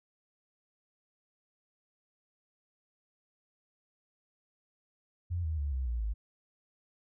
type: tone with pitch steps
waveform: sine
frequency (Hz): 87.31 / 79.14 / 71.74 / 65.03 / 58.95 / 53.44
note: F2 / D#2 / D2 / C2 / A#1 / A1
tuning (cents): 0 / +30 / -40 / -10 / +20 / -50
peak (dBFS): -30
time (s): 5.3-6.14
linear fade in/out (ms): 20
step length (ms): 140
effects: none